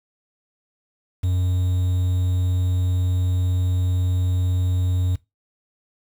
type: tone with quantisation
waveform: triangle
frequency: 91 Hz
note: F#2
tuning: 28 cents flat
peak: -16 dBFS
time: 1.23-5.16 s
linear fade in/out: 10 ms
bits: 7
effects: noise-tail reverb RT60 0.2 s tail -19 dB re dry